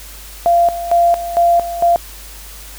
sine tone with tremolo, 689 Hz, F5, 24 cents flat, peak -8 dBFS, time 0.46-1.96 s, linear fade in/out 0 ms, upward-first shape square, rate 2.2 Hz, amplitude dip 75%, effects added 50 Hz sine -35 dBFS peak until 2.78 s + white hiss -36 dBFS RMS until 2.78 s

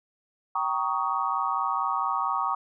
sine chord, Eb dominant seventh, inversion first, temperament just, 777.8 / 933.4 / 1120.1 / 1244.5 Hz, G5 / Bb5 / Db6 / Eb6, -14 / +2 / +18 / 0 cents, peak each -32 / -30 / -28 / -30 dBFS, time 0.55-2.55 s, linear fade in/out 5 ms, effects none

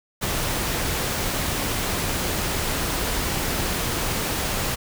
pink noise, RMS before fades -25 dBFS, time 0.21-4.76 s, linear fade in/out 20 ms, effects none

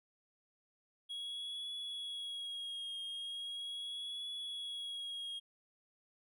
triangle tone with vibrato, 3314 Hz, G#7, 4 cents flat, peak -39 dBFS, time 1.09-5.4 s, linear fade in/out 20 ms, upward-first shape triangle, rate 0.39 Hz, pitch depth 40 cents each way, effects none

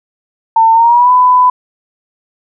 sine tone with pitch glide, 901 to 999.7 Hz, A5 to B5, +41 to +21 cents, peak -4 dBFS, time 0.56-1.5 s, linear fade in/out 5 ms, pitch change +180 cents, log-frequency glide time 0.73-1.11 s, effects none

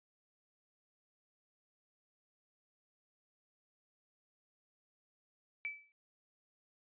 sine tone with exponential decay, 2308 Hz, D7, 31 cents flat, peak -34 dBFS, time 5.65-5.92 s, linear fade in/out 0 ms, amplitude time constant 58 ms, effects resampled to 8000 Hz

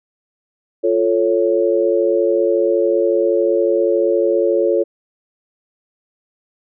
sine chord, F augmented, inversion none, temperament equal, 349.2 / 440 / 554.4 Hz, F4 / A4 / C#5, 0 / 0 / 0 cents, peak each -17 dBFS, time 0.83-4.84 s, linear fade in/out 20 ms, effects none

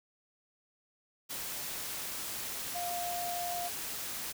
sine tone in noise, 703 Hz, F5, 11 cents sharp, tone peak -35 dBFS, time 2.74-3.69 s, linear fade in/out 20 ms, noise white, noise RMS -39 dBFS, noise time 1.29-4.33 s, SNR +1 dB, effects none

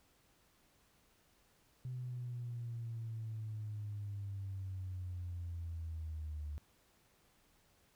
sine linear sweep, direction down, 127.1 to 73.42 Hz, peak -39 dBFS, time 1.85-6.58 s, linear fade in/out 0 ms, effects tanh soft clip ceiling -35 dBFS + pink hiss -71 dBFS RMS until 7.95 s

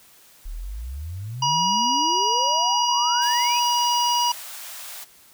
sine exponential sweep, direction up, 34.82 to 2637 Hz, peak -29 dBFS, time 0.45-3.6 s, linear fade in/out 10 ms
harmonic tone, 963 Hz, B5, 44 cents flat, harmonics 1 / 3 / 5 / 6, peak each -20 / -25 / -27 / -28 dBFS, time 1.42-4.32 s, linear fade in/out 5 ms
white high-pass noise, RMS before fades -37 dBFS, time 3.21-5.05 s, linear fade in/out 20 ms, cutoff 590 Hz, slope 48 dB/octave
effects white hiss -52 dBFS RMS until 5.33 s

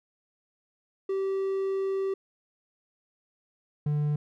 triangle tone pair in turn, 387.2 / 148.25 Hz, G4 / D3, -21 / +17 cents, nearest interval octave + perfect fourth, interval 1662 cents, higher first, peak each -24 / -22 dBFS, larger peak second, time 1.09-2.14 / 3.86-4.16 s, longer first, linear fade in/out 5 ms, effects none

